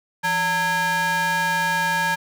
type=ring-modulated tone; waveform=square; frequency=370.5 Hz; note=F#4; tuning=2 cents sharp; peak=-17 dBFS; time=0.23-2.16 s; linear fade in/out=20 ms; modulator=1280 Hz; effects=none